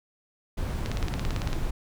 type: noise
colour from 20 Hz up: brown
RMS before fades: -29 dBFS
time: 0.57-1.71 s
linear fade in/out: 10 ms
type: click train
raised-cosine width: 0.2 ms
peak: -16 dBFS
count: 13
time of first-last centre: 0.86-1.53 s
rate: 17.9 Hz
effects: none